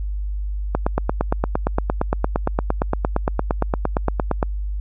click train, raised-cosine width 1 ms, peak -4 dBFS, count 33, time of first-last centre 0.75-4.428 s, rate 8.7 Hz, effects added 50 Hz sine -22 dBFS peak until 4.8 s

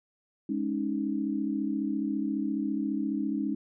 sine chord, Ab suspended fourth, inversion none, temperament just, 207.7 / 276.9 / 311.5 Hz, Ab3 / Db4 / Eb4, 0 / -2 / +2 cents, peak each -32 / -31 / -32 dBFS, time 0.49-3.55 s, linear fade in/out 5 ms, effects none

